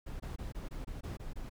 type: noise bursts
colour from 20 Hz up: brown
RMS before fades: -41 dBFS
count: 9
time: 0.06-1.496 s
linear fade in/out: 10 ms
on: 140 ms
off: 22 ms
effects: none